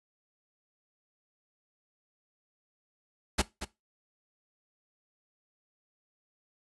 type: noise with echo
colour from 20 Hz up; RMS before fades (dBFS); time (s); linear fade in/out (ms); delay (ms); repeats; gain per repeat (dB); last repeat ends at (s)
pink; -25; 3.38-3.42; 10; 230; 1; -11; 3.65
effects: noise-tail reverb RT60 0.2 s tail -18 dB re dry + resampled to 24000 Hz